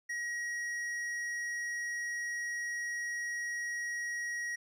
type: tone with hard clipping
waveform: sine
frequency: 1900 Hz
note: A#6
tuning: 33 cents sharp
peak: -36 dBFS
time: 0.09-4.56 s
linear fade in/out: 10 ms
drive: 8 dB
effects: none